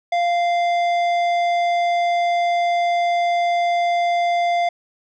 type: tone with tanh clipping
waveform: sine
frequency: 695 Hz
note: F5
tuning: 9 cents flat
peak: -18 dBFS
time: 0.12-4.69 s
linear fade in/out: 5 ms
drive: 12 dB
effects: none